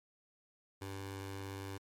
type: tone with notch filter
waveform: 15% pulse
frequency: 97.5 Hz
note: G2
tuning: 9 cents flat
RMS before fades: -44 dBFS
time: 0.81-1.78 s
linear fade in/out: 10 ms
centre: 200 Hz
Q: 1.6
effects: MP3 64 kbps